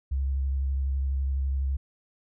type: tone with vibrato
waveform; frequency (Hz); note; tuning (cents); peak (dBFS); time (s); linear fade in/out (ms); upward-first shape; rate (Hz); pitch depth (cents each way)
sine; 67.6; C#2; -43; -24; 0.11-1.77; 10; square; 12; 21
effects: none